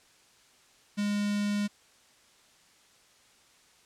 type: tone with notch filter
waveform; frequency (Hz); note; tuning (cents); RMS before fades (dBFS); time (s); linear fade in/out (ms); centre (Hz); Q
square; 205.3; G#3; -20; -29; 0.97-1.68; 20; 770; 0.68
effects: white hiss -61 dBFS RMS until 3.85 s + low-pass 8000 Hz 12 dB/octave